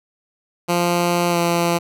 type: tone with pitch glide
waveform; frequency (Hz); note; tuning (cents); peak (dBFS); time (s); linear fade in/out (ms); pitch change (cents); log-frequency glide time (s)
10% pulse; 174 to 171.21; F3 to F3; -6 to -34; -8; 0.68-1.79; 20; -28; 1.3-1.37
effects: none